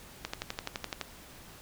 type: click train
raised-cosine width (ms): 0.2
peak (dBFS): -16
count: 10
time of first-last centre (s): 0.25-1.013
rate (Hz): 11.8
effects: pink hiss -51 dBFS RMS until 1.61 s